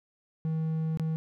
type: tone with dropouts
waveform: triangle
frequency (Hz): 159.5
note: D#3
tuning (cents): +43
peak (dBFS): -25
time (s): 0.45-1.16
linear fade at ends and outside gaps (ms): 0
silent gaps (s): 0.973-0.997
effects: none